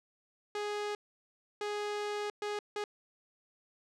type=tone bursts at uneven times; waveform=sawtooth; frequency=415.3 Hz; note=G#4; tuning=in tune; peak=-30 dBFS; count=4; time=0.55-0.95 / 1.61-2.3 / 2.42-2.59 / 2.76-2.84 s; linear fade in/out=2 ms; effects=low-pass 6000 Hz 12 dB/octave